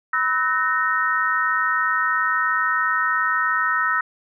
sine tone cluster, 988 / 1297 / 1500 / 1847 Hz, B5 / E6 / F#6 / A#6, 0 / -28 / +23 / -16 cents, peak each -30 / -21 / -24 / -23 dBFS, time 0.13-4.01 s, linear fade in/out 5 ms, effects none

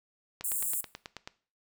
click train, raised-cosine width 0.2 ms, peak -22 dBFS, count 9, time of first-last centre 0.41-1.275 s, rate 9.25 Hz
pink high-pass noise, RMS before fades -32 dBFS, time 0.44-0.81 s, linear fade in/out 5 ms, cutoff 7400 Hz, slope 96 dB/octave
effects noise-tail reverb RT60 0.4 s tail -18 dB re dry

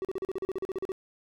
triangle tone bursts, 380.5 Hz, F#4, 48 cents sharp, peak -27 dBFS, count 14, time 0.02-0.919 s, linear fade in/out 0 ms, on 28 ms, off 39 ms, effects none

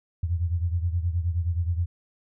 sine beating tone pair, 84 / 93.5 Hz, E2 / F#2, +33 / +19 cents, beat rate 9.5 Hz, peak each -24 / -29 dBFS, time 0.23-1.86 s, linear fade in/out 5 ms, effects none

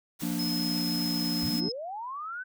white noise, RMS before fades -40 dBFS, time 0.19-1.61 s, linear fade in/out 20 ms
triangle chord, Bb major, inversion second, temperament equal, 174.61 / 233.1 / 293.7 Hz, F3 / Bb3 / D4, 0 / 0 / 0 cents, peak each -31 dBFS, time 0.22-1.69 s, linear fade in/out 5 ms
sine tone, 5140 Hz, E8, 45 cents flat, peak -31 dBFS, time 0.39-1.72 s, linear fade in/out 5 ms
sine linear sweep, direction up, 42.54 to 1543 Hz, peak -34 dBFS, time 1.42-2.44 s, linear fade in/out 20 ms
effects none

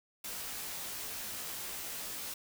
white noise with comb filter, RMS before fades -41 dBFS, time 0.24-2.34 s, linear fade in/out 5 ms, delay 17 ms, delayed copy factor -0.7, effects none

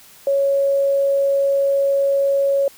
sine tone, 554.4 Hz, C#5, in tune, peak -14 dBFS, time 0.27-2.68 s, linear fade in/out 2 ms, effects white hiss -46 dBFS RMS until 2.77 s

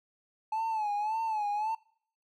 triangle tone with vibrato, 860 Hz, A5, 40 cents flat, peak -26 dBFS, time 0.52-1.75 s, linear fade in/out 5 ms, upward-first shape sine, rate 1.8 Hz, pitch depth 84 cents each way, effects noise-tail reverb RT60 0.6 s tail -25 dB re dry + tanh soft clip ceiling -23 dBFS

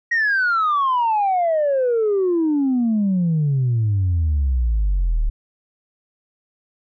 sine exponential sweep, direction down, 1905 to 35.69 Hz, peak -14 dBFS, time 0.11-5.3 s, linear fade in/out 10 ms, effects tanh soft clip ceiling -13 dBFS

